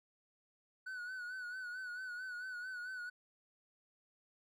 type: tone with vibrato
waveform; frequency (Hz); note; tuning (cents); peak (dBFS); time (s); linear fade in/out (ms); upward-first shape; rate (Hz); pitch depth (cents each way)
triangle; 1485; F#6; +6; -40; 0.86-3.1; 10; sine; 4.5; 54
effects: none